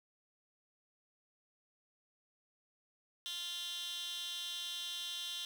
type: tone with high-pass filter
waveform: 15% pulse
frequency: 349.2 Hz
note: F4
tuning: in tune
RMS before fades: -42 dBFS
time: 3.26-5.45 s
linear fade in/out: 0 ms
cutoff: 3300 Hz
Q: 3.6
effects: none